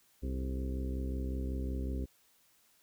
harmonic tone with a mistuned harmonic, 65.41 Hz, C2, in tune, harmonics 1 / 2 / 3 / 4 / 5 / 6 / 7 / 8, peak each -34 / -46 / -45 / -42 / -49 / -47 / -53 / -52 dBFS, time 0.22-2.06 s, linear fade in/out 20 ms, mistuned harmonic 7, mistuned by -68 cents, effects white hiss -68 dBFS RMS until 2.82 s

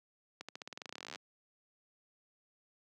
accelerating click train, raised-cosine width 0.2 ms, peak -26 dBFS, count 24, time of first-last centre 0.41-1.158 s, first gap 76 ms, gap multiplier 0.91, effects high-pass 200 Hz 12 dB/octave

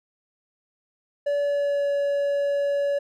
triangle tone with pitch glide, 574 to 567.4 Hz, D5 to C#5, -40 to +40 cents, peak -19 dBFS, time 1.26-2.99 s, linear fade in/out 10 ms, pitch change -20 cents, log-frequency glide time 1.37-1.91 s, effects none

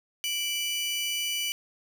sawtooth tone pair together, 2332 / 2965 Hz, D7 / F#7, -13 / +3 cents, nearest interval major third, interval 416 cents, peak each -30 / -26 dBFS, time 0.24-1.52 s, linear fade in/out 0 ms, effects none

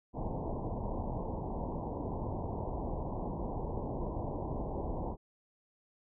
pink low-pass noise, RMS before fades -37 dBFS, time 0.13-5.17 s, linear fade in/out 50 ms, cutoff 1000 Hz, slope 96 dB/octave, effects none

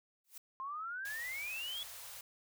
blue noise with exponential growth, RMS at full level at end -45 dBFS, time 0.24-0.38 s, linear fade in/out 5 ms, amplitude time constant 30 ms
sine exponential sweep, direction up, 1046.5 to 3419 Hz, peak -39 dBFS, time 0.6-1.83 s, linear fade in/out 0 ms
white band-stop noise, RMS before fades -49 dBFS, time 1.05-2.21 s, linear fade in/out 2 ms, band 130 to 490 Hz, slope 48 dB/octave
effects none

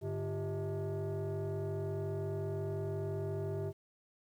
sine tone with frequency modulation, 146.83 Hz, D3, in tune, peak -32 dBFS, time 0.01-3.73 s, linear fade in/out 50 ms, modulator 248 Hz, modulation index 1.6, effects tanh soft clip ceiling -33 dBFS + 11-bit

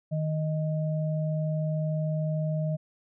sine tone pair together, 155.57 / 622.3 Hz, D#3 / D#5, 0 / 0 cents, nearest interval 2 octaves, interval 2400 cents, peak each -26 / -34 dBFS, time 0.11-2.77 s, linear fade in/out 20 ms, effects none

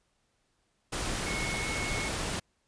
sine tone in noise, 2192 Hz, C#7, 20 cents flat, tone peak -35 dBFS, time 1.26-2.09 s, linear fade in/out 10 ms, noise pink, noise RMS -33 dBFS, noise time 0.92-2.4 s, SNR -5 dB, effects pink hiss -74 dBFS RMS until 2.67 s + resampled to 22050 Hz

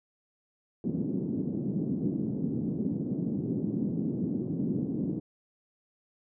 pink band-pass noise, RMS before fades -31 dBFS, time 0.84-5.2 s, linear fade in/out 2 ms, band 160 to 310 Hz, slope 24 dB/octave, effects none

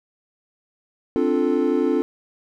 triangle chord, D minor seventh, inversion third, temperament equal, 261.6 / 293.7 / 349.2 / 440 Hz, C4 / D4 / F4 / A4, 0 / 0 / 0 / 0 cents, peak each -21 dBFS, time 1.16-2.02 s, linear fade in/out 0 ms, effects none

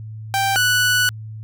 sawtooth tone pair in turn, 784 / 1480 Hz, G5 / F#6, 0 / 0 cents, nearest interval major seventh, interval 1100 cents, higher second, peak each -13 / -11 dBFS, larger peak second, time 0.34-0.56 / 0.56-1.09 s, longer second, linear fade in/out 0 ms, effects added 109 Hz sine -30 dBFS peak until 1.43 s

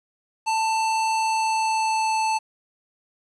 square tone with pitch glide, 887 to 879.9 Hz, A5 to A5, +14 to 0 cents, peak -21 dBFS, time 0.46-2.39 s, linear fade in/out 20 ms, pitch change -14 cents, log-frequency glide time 1.14-2.14 s, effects resampled to 22050 Hz + 9-bit

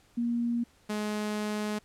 sine / sawtooth tone pair in turn, 236.6 / 210.9 Hz, A#3 / G#3, +26 / +27 cents, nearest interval major second, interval 199 cents, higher first, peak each -26 dBFS, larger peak neither, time 0.17-0.64 / 0.89-1.79 s, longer second, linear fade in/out 10 ms, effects pink hiss -63 dBFS RMS until 1.84 s + low-pass 11000 Hz 12 dB/octave

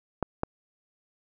clicks, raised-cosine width 1 ms, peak -12 dBFS, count 2, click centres 0.227 / 0.434 s, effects none

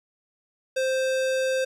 square tone, 523.3 Hz, C5, in tune, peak -23 dBFS, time 0.76-1.65 s, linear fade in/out 10 ms, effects low-pass 9000 Hz 12 dB/octave + 10-bit

